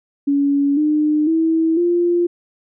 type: tone with pitch steps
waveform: sine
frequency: 282.3 / 302.6 / 324.3 / 347.6 Hz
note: C#4 / D#4 / E4 / F4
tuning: +32 / -48 / -28 / -8 cents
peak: -13 dBFS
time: 0.27-2.27 s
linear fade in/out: 10 ms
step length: 500 ms
effects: none